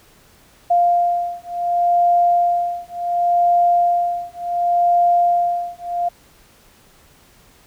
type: beating tone pair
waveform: sine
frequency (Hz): 698.5 / 699.19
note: F5 / F5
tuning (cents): 0 / +2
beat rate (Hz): 0.69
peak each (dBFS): -17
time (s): 0.7-6.09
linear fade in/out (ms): 10
effects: pink hiss -51 dBFS RMS until 7.66 s